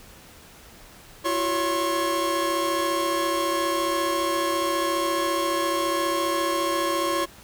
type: tone cluster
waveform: 45% pulse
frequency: 337.7 / 372.3 / 562 / 1074 Hz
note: E4 / F#4 / C#5 / C6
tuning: +42 / +11 / +24 / +45 cents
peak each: -28 / -33 / -28 / -26 dBFS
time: 1.24-7.26 s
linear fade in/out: 20 ms
effects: pink hiss -48 dBFS RMS until 7.43 s